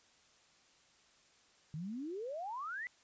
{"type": "exponential sweep", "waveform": "sine", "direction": "up", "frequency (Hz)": [146.83, 2040], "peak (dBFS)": -39, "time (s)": [1.74, 2.87], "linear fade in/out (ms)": 0, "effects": ["white hiss -67 dBFS RMS until 3.03 s", "resampled to 16000 Hz"]}